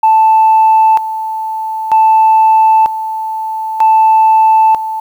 sine tone with tremolo, 880 Hz, A5, in tune, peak -3 dBFS, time 0.03-5 s, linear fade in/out 5 ms, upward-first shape square, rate 0.53 Hz, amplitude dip 75%, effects tanh soft clip ceiling -1 dBFS + 7-bit

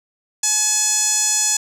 sawtooth tone with band-pass filter, 853 Hz, G#5, 46 cents sharp, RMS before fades -18 dBFS, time 0.43-1.57 s, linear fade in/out 5 ms, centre 7000 Hz, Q 5, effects none

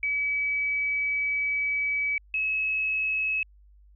sine tone pair in turn, 2285 / 2576 Hz, D7 / E7, -48 / -41 cents, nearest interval major second, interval 207 cents, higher second, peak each -24 dBFS, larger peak neither, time 0.03-2.18 / 2.34-3.43 s, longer first, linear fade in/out 2 ms, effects added 50 Hz sine -52 dBFS peak until 3.95 s

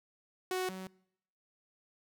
sawtooth tone pair in turn, 370 / 187.8 Hz, F#4 / F#3, 0 / +26 cents, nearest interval octave, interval 1174 cents, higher first, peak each -28 / -37 dBFS, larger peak first, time 0.51-0.69 / 0.69-0.87 s, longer neither, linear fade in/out 2 ms, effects noise-tail reverb RT60 0.8 s tail -25 dB re dry

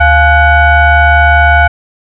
sine tone with frequency modulation, 700 Hz, F5, 4 cents sharp, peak -3 dBFS, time 0-1.68 s, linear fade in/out 10 ms, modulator 775 Hz, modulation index 1.5, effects none

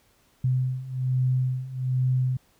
sine beating tone pair, 127.6 / 128.8 Hz, C3 / C3, -43 / -27 cents, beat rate 1.2 Hz, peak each -27 / -24 dBFS, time 0.44-2.37 s, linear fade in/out 5 ms, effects pink hiss -63 dBFS RMS until 2.59 s

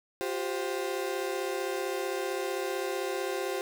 35% pulse chord, F suspended second, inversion none, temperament equal with one note detuned, 356.4 / 392 / 523.3 Hz, F4 / G4 / C5, +35 / 0 / 0 cents, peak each -34 / -32 / -34 dBFS, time 0.21-3.61 s, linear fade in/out 0 ms, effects none

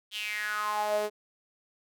sawtooth tone with high-pass filter sweep, 210.6 Hz, G#3, 24 cents sharp, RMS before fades -31 dBFS, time 0.11-1.1 s, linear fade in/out 50 ms, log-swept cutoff 3300 to 460 Hz, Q 6.7, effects none

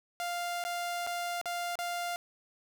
sawtooth tone with dropouts, 698.5 Hz, F5, in tune, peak -29 dBFS, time 0.2-2.16 s, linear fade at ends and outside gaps 0 ms, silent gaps 0.639-0.65 / 1.066-1.072 / 1.414-1.457 / 1.755-1.789 s, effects none

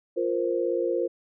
sine chord, F suspended fourth, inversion none, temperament equal, 349.2 / 466.2 / 523.3 Hz, F4 / Bb4 / C5, 0 / 0 / 0 cents, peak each -27 / -28 / -28 dBFS, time 0.16-1.08 s, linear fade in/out 20 ms, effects none

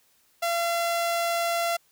sawtooth tone, 682 Hz, F5, 41 cents flat, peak -20 dBFS, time 0.42-1.77 s, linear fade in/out 10 ms, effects white hiss -64 dBFS RMS until 1.91 s

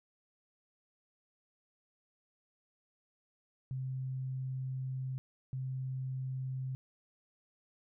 sine tone bursts at uneven times, 130.81 Hz, C3, in tune, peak -35 dBFS, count 2, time 3.71-5.18 / 5.53-6.75 s, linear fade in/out 0 ms, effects none

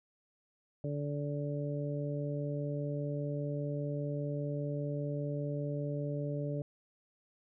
harmonic tone, 145 Hz, D3, 22 cents flat, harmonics 1 / 2 / 3 / 4, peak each -35 / -41 / -42 / -41 dBFS, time 0.84-6.62 s, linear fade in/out 2 ms, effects none

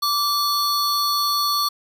square tone pair together, 1164 / 4395 Hz, D6 / C#8, -16 / -16 cents, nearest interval octave + major seventh, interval 2300 cents, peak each -22 dBFS, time 0.02-1.69 s, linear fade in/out 10 ms, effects none

